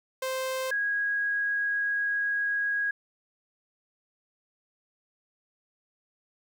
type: tone pair in turn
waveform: sawtooth / sine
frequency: 522 / 1648.7 Hz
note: C5 / G#6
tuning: -4 / -13 cents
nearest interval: octave + minor sixth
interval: 1991 cents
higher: second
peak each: -25 dBFS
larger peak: neither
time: 0.22-0.71 / 0.71-2.91 s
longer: second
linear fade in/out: 5 ms
effects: 11-bit